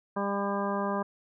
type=harmonic tone; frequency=200 Hz; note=G3; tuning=35 cents sharp; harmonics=1 / 2 / 3 / 4 / 5 / 6 / 8; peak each=-32 / -35 / -34 / -38 / -34 / -37 / -42 dBFS; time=0.16-1.03 s; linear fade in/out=10 ms; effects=none